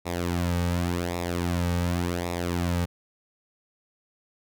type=tone with flanger; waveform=sawtooth; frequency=87.31 Hz; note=F2; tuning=in tune; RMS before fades=-27 dBFS; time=0.05-2.86 s; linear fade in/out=20 ms; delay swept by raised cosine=0.65 to 2.95 ms; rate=0.89 Hz; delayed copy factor=-0.7; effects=none